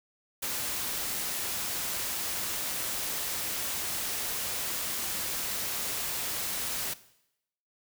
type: noise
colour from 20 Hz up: white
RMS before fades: -33 dBFS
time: 0.42-6.94 s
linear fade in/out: 10 ms
effects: noise-tail reverb RT60 0.8 s tail -17 dB re dry